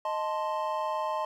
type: chord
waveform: triangle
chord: A diminished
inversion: second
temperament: equal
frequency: 622.3 / 880 / 1046.5 Hz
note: Eb5 / A5 / C6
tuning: 0 / 0 / 0 cents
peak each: -31 dBFS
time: 0.05-1.25 s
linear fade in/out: 2 ms
effects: none